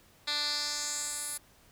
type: tone with band-pass filter sweep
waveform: 10% pulse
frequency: 294.2 Hz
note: D4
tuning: 3 cents sharp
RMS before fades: -34 dBFS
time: 0.27-1.38 s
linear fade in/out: 10 ms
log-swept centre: 3700 to 11000 Hz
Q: 2.9
effects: pink hiss -61 dBFS RMS until 1.71 s